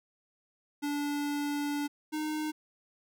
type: tone pair in turn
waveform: square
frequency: 290 / 307.2 Hz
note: D4 / D#4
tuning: -22 / -22 cents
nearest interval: minor second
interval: 100 cents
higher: second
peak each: -31 / -32 dBFS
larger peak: first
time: 0.82-1.88 / 2.12-2.52 s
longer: first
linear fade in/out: 20 ms
effects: none